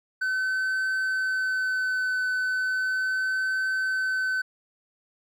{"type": "tone with vibrato", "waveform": "triangle", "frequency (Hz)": 1520, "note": "F#6", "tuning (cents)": 46, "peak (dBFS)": -22, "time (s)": [0.21, 4.42], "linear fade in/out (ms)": 10, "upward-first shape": "triangle", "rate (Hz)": 0.36, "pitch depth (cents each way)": 13, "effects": []}